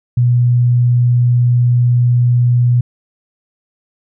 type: tone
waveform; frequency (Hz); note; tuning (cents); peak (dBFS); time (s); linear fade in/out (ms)
sine; 122; B2; -21; -8; 0.17-2.81; 5
effects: none